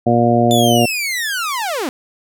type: harmonic tone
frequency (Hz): 118.5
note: A#2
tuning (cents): +29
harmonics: 1 / 2 / 3 / 4 / 5 / 6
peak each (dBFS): -18 / -15 / -19 / -21 / -18 / -16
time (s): 0.06-0.86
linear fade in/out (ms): 10
type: linear sweep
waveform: sawtooth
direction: down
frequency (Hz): 3548 to 233.1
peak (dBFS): -15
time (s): 0.51-1.89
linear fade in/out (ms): 0
effects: none